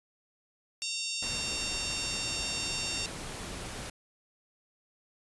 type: harmonic tone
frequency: 916 Hz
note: A#5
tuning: 31 cents flat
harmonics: 3 / 4 / 5 / 6 / 7 / 8 / 9 / 10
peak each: -38 / -40 / -40 / -38 / -45 / -41 / -47 / -47 dBFS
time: 0.82-3.06 s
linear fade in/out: 0 ms
type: noise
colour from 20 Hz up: pink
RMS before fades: -40 dBFS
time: 1.22-3.9 s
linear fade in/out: 5 ms
effects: resampled to 24000 Hz